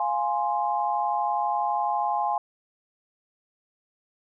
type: chord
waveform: sine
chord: F minor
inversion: none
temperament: equal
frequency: 698.5 / 830.6 / 1046.5 Hz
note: F5 / Ab5 / C6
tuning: 0 / 0 / 0 cents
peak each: -29 / -25 / -29 dBFS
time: 0-2.38 s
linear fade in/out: 2 ms
effects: none